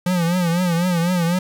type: tone with vibrato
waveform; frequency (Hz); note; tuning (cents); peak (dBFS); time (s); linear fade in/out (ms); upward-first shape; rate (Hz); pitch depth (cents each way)
square; 174.61; F3; 0; -17; 0.06-1.39; 5; triangle; 4; 110
effects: 8-bit